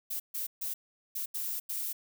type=noise bursts at uneven times; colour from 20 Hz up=violet; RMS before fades=-35 dBFS; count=6; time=0.1-0.2 / 0.34-0.47 / 0.61-0.74 / 1.15-1.26 / 1.34-1.6 / 1.69-1.93 s; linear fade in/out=10 ms; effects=none